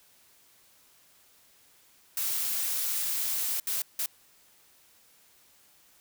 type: noise bursts at uneven times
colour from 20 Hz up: blue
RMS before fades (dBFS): -30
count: 3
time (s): 2.17-3.6 / 3.67-3.82 / 3.99-4.06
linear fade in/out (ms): 2
effects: white hiss -61 dBFS RMS until 6 s